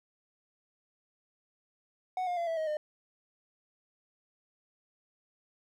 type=tone with pitch steps; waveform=triangle; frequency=740 / 711.1 / 683.3 / 656.6 / 630.9 / 606.3 Hz; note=F#5 / F5 / F5 / E5 / D#5 / D#5; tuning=0 / +31 / -38 / -7 / +24 / -45 cents; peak=-28 dBFS; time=2.17-2.77 s; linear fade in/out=2 ms; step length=100 ms; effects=none